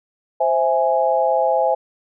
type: chord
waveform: sine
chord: C augmented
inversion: none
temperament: equal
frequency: 523.3 / 659.3 / 830.6 Hz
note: C5 / E5 / G#5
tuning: 0 / 0 / 0 cents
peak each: -19 dBFS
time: 0.4-1.75 s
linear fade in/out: 10 ms
effects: none